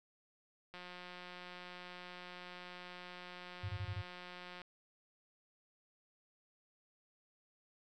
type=click train; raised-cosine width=0.3 ms; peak=-34 dBFS; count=695; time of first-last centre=0.74-4.617 s; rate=179 Hz
type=tone bursts; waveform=sine; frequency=99 Hz; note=G2; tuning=18 cents sharp; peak=-37 dBFS; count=5; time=3.63-4.019 s; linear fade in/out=10 ms; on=61 ms; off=21 ms
effects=none